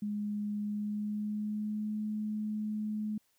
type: tone with pitch glide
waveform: sine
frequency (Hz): 207.7 to 213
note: G#3 to G#3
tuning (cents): 0 to +44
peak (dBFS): -32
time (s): 0.02-3.18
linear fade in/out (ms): 5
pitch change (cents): +44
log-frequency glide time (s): 0.62-1.98
effects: white hiss -73 dBFS RMS until 3.38 s